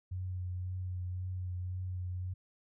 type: tone with vibrato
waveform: sine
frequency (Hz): 91.2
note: F#2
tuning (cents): -24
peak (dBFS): -35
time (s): 0.11-2.34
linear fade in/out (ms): 10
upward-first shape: triangle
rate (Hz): 1.9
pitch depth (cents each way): 24
effects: none